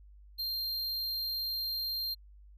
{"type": "tone", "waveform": "square", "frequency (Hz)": 4186, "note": "C8", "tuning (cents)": 0, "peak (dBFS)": -33, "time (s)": [0.38, 2.15], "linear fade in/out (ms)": 20, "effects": ["added 50 Hz sine -52 dBFS peak until 2.57 s"]}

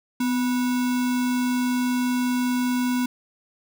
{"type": "tone with sample-and-hold", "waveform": "sine", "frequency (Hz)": 250.2, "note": "B3", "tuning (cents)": 23, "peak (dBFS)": -20, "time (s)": [0.2, 3.06], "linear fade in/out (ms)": 5, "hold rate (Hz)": 1225, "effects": []}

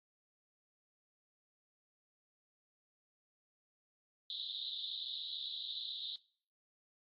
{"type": "band-pass noise", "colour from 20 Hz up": "pink", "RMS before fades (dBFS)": -43, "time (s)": [4.3, 6.16], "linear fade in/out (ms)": 0, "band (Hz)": [3500, 4000], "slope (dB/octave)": 96, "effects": ["noise-tail reverb RT60 0.5 s tail -21 dB re dry", "AAC 32 kbps"]}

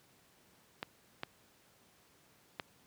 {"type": "clicks", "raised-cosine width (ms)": 0.3, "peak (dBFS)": -21, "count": 3, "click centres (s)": [0.829, 1.234, 2.598], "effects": ["pink hiss -66 dBFS RMS until 2.86 s", "high-pass 100 Hz 12 dB/octave"]}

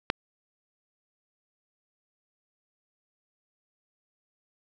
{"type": "click", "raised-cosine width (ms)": 0.3, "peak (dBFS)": -7, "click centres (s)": 0.101, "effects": []}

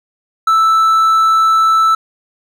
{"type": "tone", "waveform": "triangle", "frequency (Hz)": 1318.5, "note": "E6", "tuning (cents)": 0, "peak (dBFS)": -6, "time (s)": [0.47, 1.95], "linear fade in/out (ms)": 5, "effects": []}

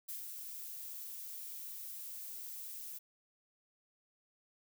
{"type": "noise with ADSR envelope", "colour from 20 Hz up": "violet", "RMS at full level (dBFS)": -42, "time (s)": [0.08, 2.99], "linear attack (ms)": 13, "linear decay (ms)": 130, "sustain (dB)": -4, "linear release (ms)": 16, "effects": []}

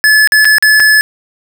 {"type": "tone with dropouts", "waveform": "square", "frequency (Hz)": 1721, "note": "A6", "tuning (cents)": -39, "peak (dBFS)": -5, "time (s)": [0.04, 1.01], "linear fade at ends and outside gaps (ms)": 0, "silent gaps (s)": [[0.274, 0.321], [0.446, 0.453], [0.583, 0.625], [0.798, 0.802]], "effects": []}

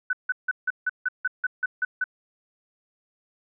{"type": "tone bursts", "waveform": "sine", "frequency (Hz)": 1500, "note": "F#6", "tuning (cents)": 23, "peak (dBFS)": -21, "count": 11, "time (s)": [0.1, 2.041], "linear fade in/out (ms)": 5, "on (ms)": 31, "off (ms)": 160, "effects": []}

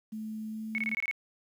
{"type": "tone with pitch glide", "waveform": "sine", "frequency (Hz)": [217.5, 219.6], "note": ["A3", "A3"], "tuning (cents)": [-20, -3], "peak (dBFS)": -35, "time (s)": [0.12, 0.95], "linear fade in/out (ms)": 10, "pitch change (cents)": 17, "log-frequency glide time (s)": [0.48, 0.67]}
{"type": "tone bursts", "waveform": "sine", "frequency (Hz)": 2207, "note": "C#7", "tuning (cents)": -8, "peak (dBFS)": -28, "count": 7, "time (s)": [0.75, 1.112], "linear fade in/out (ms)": 0, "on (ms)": 32, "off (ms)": 23}
{"effects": ["10-bit"]}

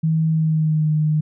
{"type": "tone with pitch glide", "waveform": "sine", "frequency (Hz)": [159.8, 153.56], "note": ["D#3", "D#3"], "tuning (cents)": [47, -22], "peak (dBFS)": -15, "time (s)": [0.03, 1.21], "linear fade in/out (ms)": 10, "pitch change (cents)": -69, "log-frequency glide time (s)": [0.3, 0.91], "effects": []}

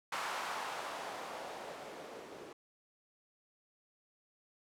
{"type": "noise with low-pass filter sweep", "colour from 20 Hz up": "violet", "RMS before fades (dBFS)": -43, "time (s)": [0.12, 2.53], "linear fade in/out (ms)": 5, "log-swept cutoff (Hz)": [1100, 400], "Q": 1.5, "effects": []}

